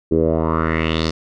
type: tone with low-pass filter sweep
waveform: 10% pulse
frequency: 80.4 Hz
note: E2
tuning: 43 cents flat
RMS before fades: -18 dBFS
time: 0.11-1.11 s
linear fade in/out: 10 ms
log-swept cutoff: 360 to 5200 Hz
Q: 3.7
effects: none